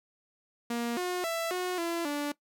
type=tone with pitch steps; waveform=sawtooth; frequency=236.1 / 360.3 / 664 / 363.3 / 338.1 / 290.8 Hz; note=A#3 / F#4 / E5 / F#4 / E4 / D4; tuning=+22 / -46 / +12 / -32 / +44 / -17 cents; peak=-26 dBFS; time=0.7-2.32 s; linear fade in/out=5 ms; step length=270 ms; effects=noise-tail reverb RT60 0.1 s tail -19 dB re dry